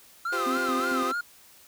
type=tone with vibrato; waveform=triangle; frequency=1319 Hz; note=E6; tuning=1 cent sharp; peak=-25 dBFS; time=0.25-1.21 s; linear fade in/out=5 ms; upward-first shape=sine; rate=3.5 Hz; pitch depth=140 cents each way
type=chord; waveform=sawtooth; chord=F suspended second; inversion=none; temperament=equal with one note detuned; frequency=349.2 / 392 / 516.6 Hz; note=F4 / G4 / C5; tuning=0 / 0 / -22 cents; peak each=-30 dBFS; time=0.32-1.12 s; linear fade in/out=10 ms
type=tone with tremolo; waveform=sine; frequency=261.6 Hz; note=C4; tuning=in tune; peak=-28 dBFS; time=0.46-1.13 s; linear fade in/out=10 ms; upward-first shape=square; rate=4.4 Hz; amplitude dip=55%
effects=white hiss -54 dBFS RMS until 1.67 s